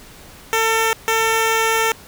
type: tone bursts at uneven times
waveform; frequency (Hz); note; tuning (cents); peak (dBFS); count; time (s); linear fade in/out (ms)
10% pulse; 448.7; A4; +34; -7; 2; 0.53-0.93 / 1.08-1.92; 0
effects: pink hiss -42 dBFS RMS until 2.07 s

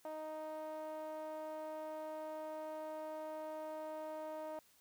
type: tone with band-pass filter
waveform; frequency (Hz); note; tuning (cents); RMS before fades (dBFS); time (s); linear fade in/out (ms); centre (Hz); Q
sawtooth; 311.1; D#4; 0; -45; 0.05-4.59; 0; 740; 7.2
effects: white hiss -69 dBFS RMS until 4.8 s

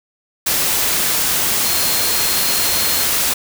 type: tone in noise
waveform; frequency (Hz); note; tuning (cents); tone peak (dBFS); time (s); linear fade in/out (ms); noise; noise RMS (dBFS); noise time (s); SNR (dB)
sine; 4221; C8; +14; -24; 1.64-3.04; 10; white; -17; 0.46-3.34; -10
effects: none

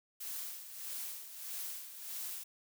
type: noise with tremolo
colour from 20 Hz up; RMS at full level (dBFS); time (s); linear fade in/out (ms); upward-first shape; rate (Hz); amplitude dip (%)
blue; -41; 0.2-2.44; 10; sine; 1.6; 65
effects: none

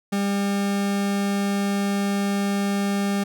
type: tone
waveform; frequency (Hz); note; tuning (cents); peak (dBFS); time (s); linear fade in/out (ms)
40% pulse; 200; G3; +35; -20; 0.12-3.24; 10
effects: none

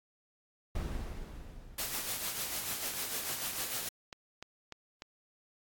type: noise with exponential decay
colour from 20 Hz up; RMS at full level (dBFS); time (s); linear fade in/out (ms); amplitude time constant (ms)
brown; -33; 0.75-2.78; 5; 440
type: noise with tremolo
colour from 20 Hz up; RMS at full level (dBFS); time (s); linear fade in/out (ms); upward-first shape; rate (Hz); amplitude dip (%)
white; -35; 1.78-3.89; 5; sine; 6.7; 45
type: click train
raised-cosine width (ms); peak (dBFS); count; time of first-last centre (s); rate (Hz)
0.2; -26; 9; 2.64-5.021; 3.36
effects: AAC 64 kbps

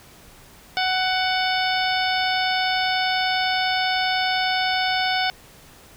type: harmonic tone with a mistuned harmonic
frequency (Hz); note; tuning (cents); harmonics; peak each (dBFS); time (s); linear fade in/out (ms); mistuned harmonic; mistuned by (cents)
745; F#5; +12; 1 / 2 / 3 / 4 / 5 / 6 / 7; -23 / -26 / -28 / -29 / -30 / -31 / -31; 0.77-5.3; 0; 5; -61
effects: pink hiss -48 dBFS RMS until 5.96 s

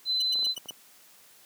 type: tone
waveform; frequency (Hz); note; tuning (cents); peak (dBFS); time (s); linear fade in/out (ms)
sine; 4040; B7; +39; -24; 0.05-0.55; 50
type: tone bursts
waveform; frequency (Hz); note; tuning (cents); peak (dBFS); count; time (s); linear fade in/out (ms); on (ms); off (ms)
sawtooth; 2966; F#7; +4; -30; 5; 0.2-0.706; 5; 22; 99
type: clicks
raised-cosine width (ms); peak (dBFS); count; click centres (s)
1; -33; 7; 0.356 / 0.391 / 0.429 / 0.469 / 0.577 / 0.658 / 0.708
effects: white hiss -56 dBFS RMS until 1.45 s + high-pass 150 Hz 12 dB/octave

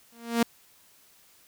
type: tone with exponential growth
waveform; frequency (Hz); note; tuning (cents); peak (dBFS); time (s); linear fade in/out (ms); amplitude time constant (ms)
sawtooth; 233.1; A#3; 0; -14; 0.12-0.43; 5; 67
effects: white hiss -59 dBFS RMS until 1.47 s

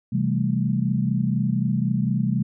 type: chord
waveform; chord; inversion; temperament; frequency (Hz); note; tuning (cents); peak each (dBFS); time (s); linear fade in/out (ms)
sine; A minor seventh; first; equal; 130.81 / 164.81 / 196 / 220; C3 / E3 / G3 / A3; 0 / 0 / 0 / 0; -24 / -27 / -24 / -26; 0.12-2.43; 10
effects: none

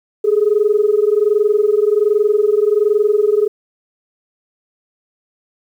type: tone pair together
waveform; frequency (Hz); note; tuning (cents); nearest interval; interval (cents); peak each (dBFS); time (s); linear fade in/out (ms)
sine; 408.6 / 429.9; G#4 / A4; -28 / -40; minor second; 88; -13; 0.24-3.48; 10
effects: tanh soft clip ceiling -4 dBFS + 8-bit

